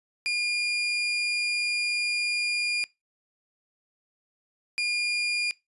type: tone pair in turn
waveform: 30% pulse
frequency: 2419 / 2419 Hz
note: D#7 / D#7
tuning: -49 / -49 cents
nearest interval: unison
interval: 0 cents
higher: neither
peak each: -22 dBFS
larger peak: neither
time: 0.26-2.84 / 4.78-5.51 s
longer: first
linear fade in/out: 0 ms
effects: noise-tail reverb RT60 0.2 s tail -22 dB re dry + resampled to 24000 Hz